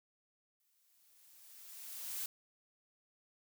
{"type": "noise with exponential growth", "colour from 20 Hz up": "blue", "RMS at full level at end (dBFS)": -39, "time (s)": [0.6, 2.26], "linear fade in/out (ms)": 2, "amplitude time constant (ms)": 360, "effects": []}